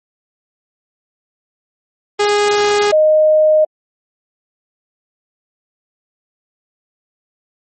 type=tone pair in turn; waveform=sawtooth / sine; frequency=412.8 / 618.5 Hz; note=G#4 / D#5; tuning=-10 / -10 cents; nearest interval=perfect fifth; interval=700 cents; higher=second; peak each=-7 / -7 dBFS; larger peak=neither; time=2.19-2.92 / 2.92-3.65 s; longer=neither; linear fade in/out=10 ms; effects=MP3 32 kbps